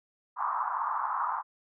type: band-pass noise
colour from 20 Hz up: white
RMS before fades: -31 dBFS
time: 0.36-1.43 s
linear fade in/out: 50 ms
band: 880 to 1200 Hz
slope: 48 dB/octave
effects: none